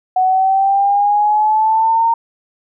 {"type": "exponential sweep", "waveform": "sine", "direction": "up", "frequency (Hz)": [740, 924], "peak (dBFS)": -10, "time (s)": [0.16, 2.14], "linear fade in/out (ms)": 5, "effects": []}